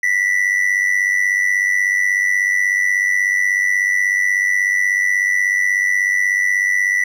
triangle tone with amplitude modulation, 1968 Hz, B6, 7 cents flat, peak -9 dBFS, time 0.03-7.04 s, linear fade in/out 5 ms, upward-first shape sine, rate 96.4 Hz, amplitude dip 70%, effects none

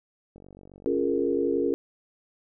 click train, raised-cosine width 2 ms, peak -35 dBFS, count 66, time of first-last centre 0.36-1.726 s, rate 47.6 Hz
sine chord, Bb minor seventh, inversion first, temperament equal, 277.2 / 349.2 / 415.3 / 466.2 Hz, Db4 / F4 / Ab4 / Bb4, 0 / 0 / 0 / 0 cents, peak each -28 dBFS, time 0.86-1.74 s, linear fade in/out 0 ms
effects none

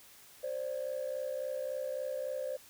sine tone pair together, 524 / 587.6 Hz, C5 / D5, +2 / +1 cents, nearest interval major second, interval 199 cents, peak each -35 / -37 dBFS, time 0.43-2.57 s, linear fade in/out 10 ms, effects tanh soft clip ceiling -29 dBFS + white hiss -57 dBFS RMS until 2.69 s

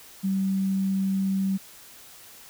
sine tone, 192.8 Hz, G3, 28 cents flat, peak -22 dBFS, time 0.23-1.58 s, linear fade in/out 20 ms, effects white hiss -48 dBFS RMS until 2.49 s

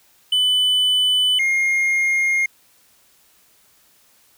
triangle tone pair in turn, 3000 / 2133 Hz, F#7 / C7, +23 / +33 cents, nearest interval tritone, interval 590 cents, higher first, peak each -13 / -14 dBFS, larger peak first, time 0.32-1.39 / 1.39-2.46 s, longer neither, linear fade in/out 5 ms, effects white hiss -56 dBFS RMS until 4.37 s

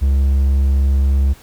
triangle tone, 68.3 Hz, C#2, 25 cents flat, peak -9 dBFS, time 0.01-1.34 s, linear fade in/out 20 ms, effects pink hiss -45 dBFS RMS until 1.42 s

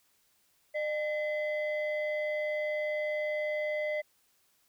sine tone pair together, 605 / 2035 Hz, D#5 / C7, -49 / -49 cents, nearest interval octave + major sixth, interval 2100 cents, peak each -29 / -34 dBFS, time 0.74-4.02 s, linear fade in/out 20 ms, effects tanh soft clip ceiling -26 dBFS + white hiss -70 dBFS RMS until 4.68 s

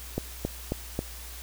click train, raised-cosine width 2 ms, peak -14 dBFS, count 4, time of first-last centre 0.18-0.991 s, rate 3.7 Hz, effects added 60 Hz sine -42 dBFS peak until 1.42 s + white hiss -44 dBFS RMS until 1.42 s

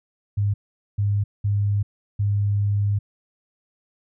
sine tone bursts at uneven times, 101.9 Hz, G#2, 32 cents flat, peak -18 dBFS, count 4, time 0.37-0.54 / 0.98-1.24 / 1.44-1.83 / 2.19-2.99 s, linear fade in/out 10 ms, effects none

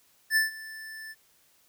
square tone with ADSR envelope, 1760 Hz, A6, in tune, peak -20 dBFS, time 0.3-1.15 s, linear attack 63 ms, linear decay 140 ms, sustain -20 dB, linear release 40 ms, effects white hiss -64 dBFS RMS until 1.68 s

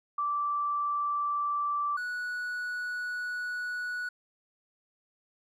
sine / triangle tone pair in turn, 1167 / 1470.3 Hz, D6 / F#6, -11 / -11 cents, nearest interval major third, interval 400 cents, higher second, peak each -27 / -30 dBFS, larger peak first, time 0.18-1.97 / 1.97-4.09 s, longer second, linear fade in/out 5 ms, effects none

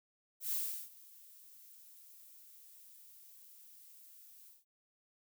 violet noise with ADSR envelope, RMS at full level -35 dBFS, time 0.4-4.65 s, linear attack 120 ms, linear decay 370 ms, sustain -23 dB, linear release 170 ms, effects none

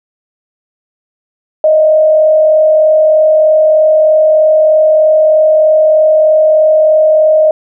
sine tone with frequency modulation, 622.3 Hz, D#5, in tune, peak -4 dBFS, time 1.64-7.51 s, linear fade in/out 2 ms, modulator 43.2 Hz, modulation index 0.35, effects none

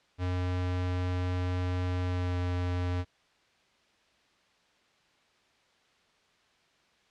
square tone with pitch glide, 90.4 to 89.41 Hz, F#2 to F2, -40 to +41 cents, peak -29 dBFS, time 0.18-3.05 s, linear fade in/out 50 ms, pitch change -19 cents, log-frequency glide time 2-2.4 s, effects white hiss -66 dBFS RMS until 7.1 s + low-pass 4000 Hz 12 dB/octave

